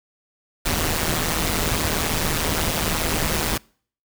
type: noise with amplitude modulation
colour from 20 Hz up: pink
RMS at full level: -19 dBFS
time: 0.65-3.58 s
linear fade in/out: 10 ms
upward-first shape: sine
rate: 158 Hz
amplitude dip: 80%
effects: noise-tail reverb RT60 0.5 s tail -26 dB re dry